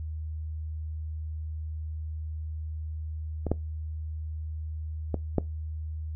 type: clicks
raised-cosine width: 2 ms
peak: -17 / -11 / -15 / -9 dBFS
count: 4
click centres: 3.467 / 3.516 / 5.143 / 5.383 s
effects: noise-tail reverb RT60 0.2 s tail -21 dB re dry + added 78 Hz sine -32 dBFS peak until 6.15 s